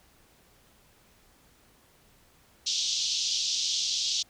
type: band-pass noise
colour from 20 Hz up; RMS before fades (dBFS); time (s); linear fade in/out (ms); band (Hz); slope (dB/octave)
white; -29; 2.66-4.23; 10; 3100 to 6200; 48
effects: pink hiss -61 dBFS RMS until 4.29 s